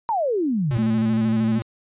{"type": "exponential sweep", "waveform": "sine", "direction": "down", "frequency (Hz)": [956, 112.3], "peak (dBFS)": -19, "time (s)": [0.09, 0.77], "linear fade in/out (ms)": 0}
{"type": "tone with vibrato", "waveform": "square", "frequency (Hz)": 116.54, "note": "A#2", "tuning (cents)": 0, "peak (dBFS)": -26, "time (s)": [0.71, 1.62], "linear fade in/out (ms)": 0, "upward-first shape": "square", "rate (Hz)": 13, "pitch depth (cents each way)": 50}
{"type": "tone", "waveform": "sine", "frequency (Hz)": 221.5, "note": "A3", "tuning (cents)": 12, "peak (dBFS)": -18, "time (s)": [0.78, 1.59], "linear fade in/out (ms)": 10}
{"effects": ["resampled to 8000 Hz"]}